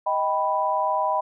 sine chord, Eb augmented, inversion none, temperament equal with one note detuned, 626.6 / 784 / 987.8 Hz, Eb5 / G5 / B5, +12 / 0 / 0 cents, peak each -26 / -26 / -23 dBFS, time 0.06-1.21 s, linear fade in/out 10 ms, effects none

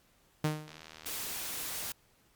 sawtooth tone with exponential decay, 153.3 Hz, D#3, 25 cents flat, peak -22 dBFS, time 0.44-0.81 s, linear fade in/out 5 ms, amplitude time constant 80 ms
click train, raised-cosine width 0.2 ms, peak -30 dBFS, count 37, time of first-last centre 0.68-1.135 s, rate 79.1 Hz
white noise, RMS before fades -38 dBFS, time 1.06-1.92 s, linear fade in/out 2 ms
effects pink hiss -67 dBFS RMS until 2.35 s + MP3 96 kbps

